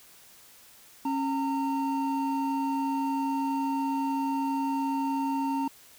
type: tone pair together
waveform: triangle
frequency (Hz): 273 / 916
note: C#4 / A#5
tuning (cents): -26 / -31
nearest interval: octave + major sixth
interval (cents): 2095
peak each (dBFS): -26 / -28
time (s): 1.05-5.68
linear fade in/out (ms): 5
effects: white hiss -54 dBFS RMS until 5.98 s